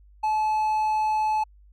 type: tone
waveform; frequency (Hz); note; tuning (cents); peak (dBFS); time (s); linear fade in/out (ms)
triangle; 862; A5; -36; -19; 0.23-1.44; 10
effects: added 50 Hz sine -50 dBFS peak until 1.72 s